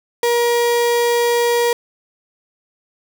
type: tone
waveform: 35% pulse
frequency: 475.1 Hz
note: A#4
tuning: 33 cents sharp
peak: -12 dBFS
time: 0.23-1.73 s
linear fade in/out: 2 ms
effects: none